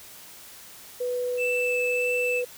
sine tone, 493.9 Hz, B4, in tune, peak -25 dBFS, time 1-2.45 s, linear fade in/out 10 ms
triangle tone with vibrato, 2637 Hz, E7, in tune, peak -24 dBFS, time 1.37-2.43 s, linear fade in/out 50 ms, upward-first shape sine, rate 1.6 Hz, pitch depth 8 cents each way
effects white hiss -46 dBFS RMS until 2.57 s

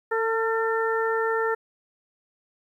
harmonic tone with a mistuned harmonic, 449 Hz, A4, 35 cents sharp, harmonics 1 / 2 / 3 / 4, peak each -24 / -30 / -29 / -30 dBFS, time 0.11-1.55 s, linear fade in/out 10 ms, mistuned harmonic 3, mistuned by +22 cents, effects 10-bit

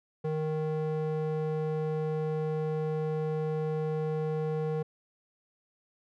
square tone with band-pass filter, 155.56 Hz, D#3, in tune, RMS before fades -31 dBFS, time 0.24-4.83 s, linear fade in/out 10 ms, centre 380 Hz, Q 1.8, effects none

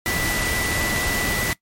sine tone in noise, 1975.5 Hz, B6, in tune, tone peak -25 dBFS, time 0.06-1.53 s, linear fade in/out 0 ms, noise pink, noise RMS -24 dBFS, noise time 0.06-1.53 s, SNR -4 dB, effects noise-tail reverb RT60 0.1 s tail -20 dB re dry + MP3 64 kbps

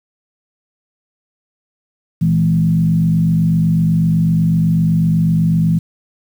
sine tone with frequency modulation, 164.81 Hz, E3, in tune, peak -10 dBFS, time 2.21-5.79 s, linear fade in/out 10 ms, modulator 48 Hz, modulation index 0.79, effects high-pass 80 Hz 12 dB/octave + 7-bit

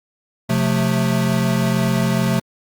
square chord, F major, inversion second, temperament equal with one note detuned, 130.81 / 177.77 / 220 Hz, C3 / F3 / A3, 0 / +31 / 0 cents, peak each -21 dBFS, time 0.49-2.4 s, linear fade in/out 10 ms, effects Opus 48 kbps

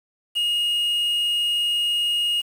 triangle tone with quantisation, 2863 Hz, F7, 42 cents sharp, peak -18 dBFS, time 0.35-2.42 s, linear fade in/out 20 ms, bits 7, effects none

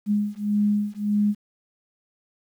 sine beating tone pair, 206.4 / 208.1 Hz, G#3 / G#3, -10 / +4 cents, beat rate 1.7 Hz, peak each -23 dBFS, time 0.06-1.35 s, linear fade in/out 50 ms, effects 9-bit

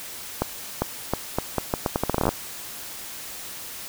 accelerating click train, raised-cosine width 1 ms, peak -7 dBFS, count 18, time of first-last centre 0.42-2.29 s, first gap 400 ms, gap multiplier 0.79, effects white hiss -37 dBFS RMS until 3.88 s

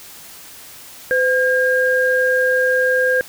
sine tone pair together, 509.3 / 1615 Hz, C5 / G#6, -47 / -49 cents, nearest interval octave + minor sixth, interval 1998 cents, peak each -16 dBFS, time 1.11-3.21 s, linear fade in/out 0 ms, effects white hiss -39 dBFS RMS until 3.28 s

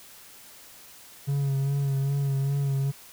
triangle tone with vibrato, 138.59 Hz, C#3, in tune, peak -21 dBFS, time 1.27-2.92 s, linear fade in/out 20 ms, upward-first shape sine, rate 2.5 Hz, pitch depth 32 cents each way, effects white hiss -49 dBFS RMS until 3.12 s

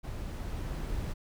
brown noise with level ramp, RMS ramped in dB -38 to -34 dBFS, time 0.03-1.14 s, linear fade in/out 20 ms, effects none

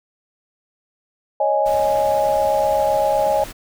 sine chord, C# suspended second, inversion none, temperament equal, 554.4 / 622.3 / 830.6 Hz, C#5 / D#5 / G#5, 0 / 0 / 0 cents, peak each -20 / -19 / -19 dBFS, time 1.4-3.44 s, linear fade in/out 5 ms
pink noise, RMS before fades -35 dBFS, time 1.65-3.53 s, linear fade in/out 20 ms
effects none

